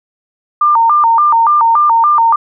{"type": "tone with vibrato", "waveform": "sine", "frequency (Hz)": 1046.5, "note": "C6", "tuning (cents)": 0, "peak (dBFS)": -6, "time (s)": [0.61, 2.36], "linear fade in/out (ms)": 5, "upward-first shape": "square", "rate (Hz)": 3.5, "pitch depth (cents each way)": 230, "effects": []}